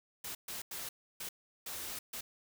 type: noise bursts at uneven times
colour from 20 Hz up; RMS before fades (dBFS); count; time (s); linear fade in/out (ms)
white; -42; 6; 0.24-0.35 / 0.48-0.62 / 0.71-0.89 / 1.2-1.29 / 1.66-1.99 / 2.13-2.21; 5
effects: none